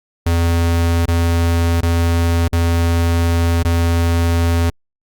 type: tone with dropouts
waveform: square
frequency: 84.5 Hz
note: E2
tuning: 43 cents sharp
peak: -13 dBFS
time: 0.26-4.7 s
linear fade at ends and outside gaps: 5 ms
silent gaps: 1.057-1.081 / 1.808-1.829 / 2.48-2.528 / 3.629-3.649 s
effects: Opus 48 kbps